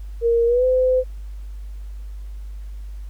sine tone with pitch glide, 466.2 to 511.3 Hz, A#4 to C5, 0 to -40 cents, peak -14 dBFS, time 0.21-1.04 s, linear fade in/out 50 ms, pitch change +160 cents, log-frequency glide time 0.46-0.65 s, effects added 50 Hz sine -30 dBFS peak until 3.09 s + pink hiss -57 dBFS RMS until 3.09 s

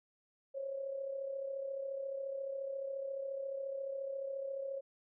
sine tone with amplitude modulation, 545 Hz, C#5, 29 cents flat, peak -35 dBFS, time 0.54-4.81 s, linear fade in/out 20 ms, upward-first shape sine, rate 34.3 Hz, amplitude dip 55%, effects none

